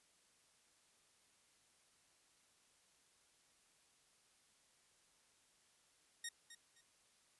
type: tone with echo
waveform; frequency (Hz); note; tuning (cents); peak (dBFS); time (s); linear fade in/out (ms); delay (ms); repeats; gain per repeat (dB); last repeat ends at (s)
10% pulse; 1864.7; A#6; 0; -34; 6.24-6.29; 5; 260; 2; -12; 6.81
effects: white hiss -73 dBFS RMS until 7.39 s + resampled to 24000 Hz